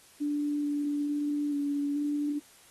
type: tone with pitch steps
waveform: sine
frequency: 292.7 / 290.7 / 292.4 / 286.4 / 292.3 Hz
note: D4 / D4 / D4 / D4 / D4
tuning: -6 / -18 / -7 / -43 / -8 cents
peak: -27 dBFS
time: 0.2-2.4 s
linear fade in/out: 20 ms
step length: 440 ms
effects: white hiss -57 dBFS RMS until 2.7 s + AAC 32 kbps